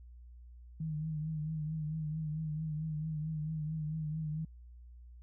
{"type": "tone with vibrato", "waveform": "sine", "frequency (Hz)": 155.56, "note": "D#3", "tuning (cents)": 0, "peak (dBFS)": -34, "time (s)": [0.8, 4.45], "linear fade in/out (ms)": 5, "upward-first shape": "triangle", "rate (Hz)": 4.5, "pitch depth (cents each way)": 57, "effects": ["added 60 Hz sine -50 dBFS peak until 5.22 s"]}